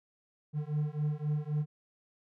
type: beating tone pair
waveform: triangle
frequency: 148.1 / 151.9 Hz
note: D3 / D#3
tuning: +15 / -41 cents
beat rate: 3.8 Hz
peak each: -31 dBFS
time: 0.53-1.66 s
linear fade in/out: 50 ms
effects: none